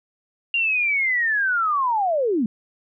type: linear sweep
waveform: sine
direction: down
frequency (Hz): 2800 to 200.5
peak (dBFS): -18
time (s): 0.54-2.46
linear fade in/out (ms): 2
effects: none